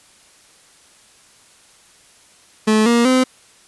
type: tone with pitch steps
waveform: 30% pulse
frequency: 216.4 / 236 / 257.3 Hz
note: A3 / A#3 / C4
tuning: -29 / +22 / -29 cents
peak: -9 dBFS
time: 2.67-3.24 s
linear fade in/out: 10 ms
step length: 190 ms
effects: white hiss -50 dBFS RMS until 3.67 s + resampled to 24000 Hz